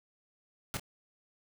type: noise with echo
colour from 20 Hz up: pink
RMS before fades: -35 dBFS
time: 0.74-0.77 s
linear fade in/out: 0 ms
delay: 26 ms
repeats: 1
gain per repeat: -10 dB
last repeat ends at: 0.796 s
effects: none